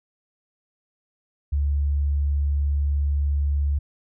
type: tone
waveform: sine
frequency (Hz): 71.6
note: D2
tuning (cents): -43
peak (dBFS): -19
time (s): 1.52-3.79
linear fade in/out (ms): 10
effects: none